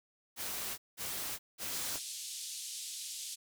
white noise bursts, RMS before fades -39 dBFS, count 3, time 0.36-2 s, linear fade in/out 50 ms, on 420 ms, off 190 ms
white band-pass noise, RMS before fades -43 dBFS, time 1.71-3.36 s, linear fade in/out 20 ms, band 3200 to 9700 Hz, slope 24 dB/octave
click, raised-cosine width 1 ms, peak -32 dBFS, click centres 1.957 s
effects none

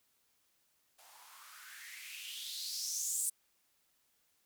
violet noise with band-pass filter sweep, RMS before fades -42 dBFS, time 0.98-3.3 s, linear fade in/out 10 ms, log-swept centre 710 to 8800 Hz, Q 4.7, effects white hiss -75 dBFS RMS until 4.45 s

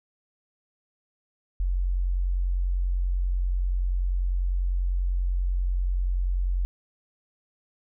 sine tone, 45.11 Hz, F#1, 43 cents flat, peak -22 dBFS, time 1.6-6.65 s, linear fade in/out 0 ms, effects none

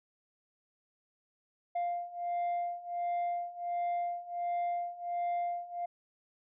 sine beating tone pair, 698 / 699.4 Hz, F5 / F5, -1 / +2 cents, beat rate 1.4 Hz, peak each -34 / -32 dBFS, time 1.75-5.86 s, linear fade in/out 10 ms, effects tanh soft clip ceiling -29 dBFS

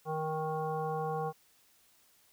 harmonic tone, 156.8 Hz, D#3, 14 cents sharp, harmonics 1 / 3 / 5 / 7 / 9, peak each -38 / -36 / -36 / -41 / -51 dBFS, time 0.05-1.33 s, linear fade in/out 50 ms, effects white hiss -66 dBFS RMS until 2.32 s

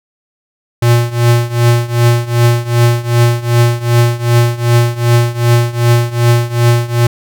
square tone with tremolo, 119 Hz, A#2, 36 cents sharp, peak -5 dBFS, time 0.82-7.07 s, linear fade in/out 5 ms, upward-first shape triangle, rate 2.6 Hz, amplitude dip 90%, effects none

